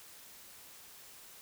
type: silence
effects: white hiss -54 dBFS RMS until 1.41 s